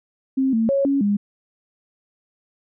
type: tone with pitch steps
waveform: sine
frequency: 265.7 / 224.9 / 552 / 277.6 / 203.9 Hz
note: C4 / A3 / C#5 / C#4 / G#3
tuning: +27 / +38 / -7 / +3 / -32 cents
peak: -16 dBFS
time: 0.37-1.17 s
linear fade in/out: 10 ms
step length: 160 ms
effects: none